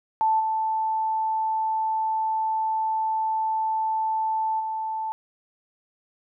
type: tone with level steps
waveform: sine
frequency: 880 Hz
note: A5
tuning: in tune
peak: -18 / -22 / -26 dBFS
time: 0.21-5.12 s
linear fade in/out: 0 ms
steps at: 0.39 / 4.59 s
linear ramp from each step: 20 ms
effects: none